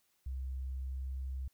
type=tone with pitch glide; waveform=sine; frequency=65.41 to 65.79 Hz; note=C2 to C2; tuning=0 to +10 cents; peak=-36 dBFS; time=0.26-1.48 s; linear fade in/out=5 ms; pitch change=+10 cents; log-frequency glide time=0.61-1.01 s; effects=white hiss -75 dBFS RMS until 1.53 s